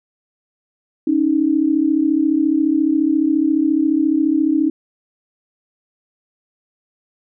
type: tone pair together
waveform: sine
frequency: 279.5 / 313.9 Hz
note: C#4 / D#4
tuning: +14 / +15 cents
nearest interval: major second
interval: 201 cents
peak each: -17 / -15 dBFS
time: 1.07-4.7 s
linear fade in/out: 5 ms
effects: none